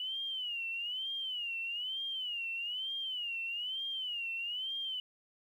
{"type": "tone with vibrato", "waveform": "sine", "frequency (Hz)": 2942, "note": "F#7", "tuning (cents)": -11, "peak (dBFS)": -35, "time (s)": [0, 5], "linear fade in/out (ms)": 2, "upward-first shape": "sine", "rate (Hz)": 1.1, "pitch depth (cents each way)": 150, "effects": ["11-bit"]}